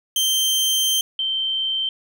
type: tone pair in turn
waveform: sawtooth / sine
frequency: 3136 / 3118 Hz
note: G7 / G7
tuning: 0 / -10 cents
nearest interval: unison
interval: 10 cents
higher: first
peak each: -14 / -20 dBFS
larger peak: first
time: 0.16-1.01 / 1.19-1.89 s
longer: first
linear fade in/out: 2 ms
effects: none